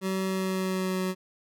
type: tone with pitch glide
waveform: 25% pulse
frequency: 189.9 to 185.99 Hz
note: F#3 to F#3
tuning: +45 to +9 cents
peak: -23 dBFS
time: 0.01-1.15 s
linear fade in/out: 50 ms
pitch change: -36 cents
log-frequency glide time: 0.24-1.01 s
effects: none